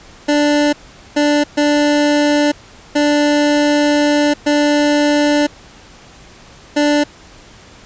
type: tone bursts at uneven times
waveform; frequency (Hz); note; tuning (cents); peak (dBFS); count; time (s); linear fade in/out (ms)
25% pulse; 293.7; D4; 0; -7; 6; 0.28-0.73 / 1.16-1.44 / 1.57-2.52 / 2.95-4.34 / 4.46-5.47 / 6.76-7.04; 10
effects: pink hiss -41 dBFS RMS until 7.85 s + resampled to 16000 Hz